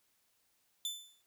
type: tone with exponential decay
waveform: sawtooth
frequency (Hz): 3520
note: A7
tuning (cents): 0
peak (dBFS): -30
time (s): 0.85-1.22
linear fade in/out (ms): 1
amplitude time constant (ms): 79
effects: white hiss -75 dBFS RMS until 1.26 s